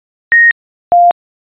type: tone pair in turn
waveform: sine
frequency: 1864.7 / 698.5 Hz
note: A#6 / F5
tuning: 0 / 0 cents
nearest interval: octave + perfect fourth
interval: 1700 cents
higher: first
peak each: -3 dBFS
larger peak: neither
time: 0.32-0.51 / 0.92-1.11 s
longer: neither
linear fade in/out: 0 ms
effects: resampled to 8000 Hz